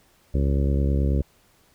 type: harmonic tone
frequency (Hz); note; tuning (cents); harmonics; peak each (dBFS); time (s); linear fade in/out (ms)
69.3; C#2; 0; 1 / 2 / 3 / 4 / 5 / 6 / 7 / 8; -20 / -26 / -30 / -32 / -34 / -36 / -37 / -38; 0.34-1.22; 5
effects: pink hiss -60 dBFS RMS until 1.74 s